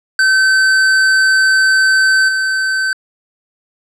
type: tone with level steps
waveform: square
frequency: 1538 Hz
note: G6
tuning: 33 cents flat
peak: -9 / -14 dBFS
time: 0.19-2.93 s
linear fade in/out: 2 ms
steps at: 2.28 s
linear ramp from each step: 10 ms
effects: low-pass 7000 Hz 12 dB/octave